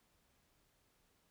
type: silence
effects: pink hiss -75 dBFS RMS until 1.3 s